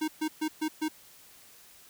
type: tone bursts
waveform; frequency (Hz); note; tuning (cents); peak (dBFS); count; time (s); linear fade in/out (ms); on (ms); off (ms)
square; 311.1; D#4; 0; -28; 5; 0.01-0.885; 10; 71; 130
effects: white hiss -55 dBFS RMS until 1.89 s